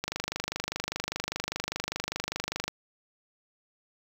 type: click train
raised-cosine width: 0.2 ms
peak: -13 dBFS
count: 67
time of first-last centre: 0.04-2.68 s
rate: 25 Hz
effects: 7-bit